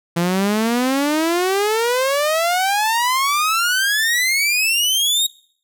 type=exponential sweep; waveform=sawtooth; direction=up; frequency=167.7 to 3800 Hz; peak=-12 dBFS; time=0.16-5.27 s; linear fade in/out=10 ms; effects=noise-tail reverb RT60 0.6 s tail -24 dB re dry